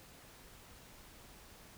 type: silence
effects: pink hiss -57 dBFS RMS until 1.77 s